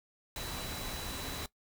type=tone in noise; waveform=sine; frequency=3951 Hz; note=B7; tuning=in tune; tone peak=-46 dBFS; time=0.36-1.46 s; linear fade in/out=2 ms; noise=pink; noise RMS=-40 dBFS; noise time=0.36-1.46 s; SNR=-9 dB; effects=noise-tail reverb RT60 0.1 s tail -18 dB re dry